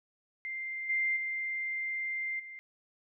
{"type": "tone with level steps", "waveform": "sine", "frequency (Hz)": 2094, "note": "C7", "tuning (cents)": 1, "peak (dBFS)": [-35, -27, -32, -43], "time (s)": [0.45, 2.59], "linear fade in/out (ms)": 0, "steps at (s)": [0.89, 1.16, 2.39], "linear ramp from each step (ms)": 10, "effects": []}